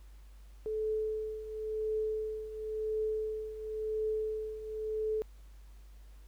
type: tone with tremolo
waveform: sine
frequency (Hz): 433.8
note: A4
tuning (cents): -25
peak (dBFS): -29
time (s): 0.66-5.22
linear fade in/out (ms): 0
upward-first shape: triangle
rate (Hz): 0.95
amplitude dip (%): 75
effects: added 50 Hz sine -50 dBFS peak until 6.27 s + pink hiss -67 dBFS RMS until 6.27 s